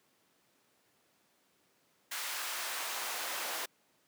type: noise with high-pass filter sweep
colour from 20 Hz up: pink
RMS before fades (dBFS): -38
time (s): 2.11-3.66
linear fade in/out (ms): 10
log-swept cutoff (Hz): 1300 to 600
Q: 0.85
effects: pink hiss -71 dBFS RMS until 4.07 s + high-pass 200 Hz 12 dB/octave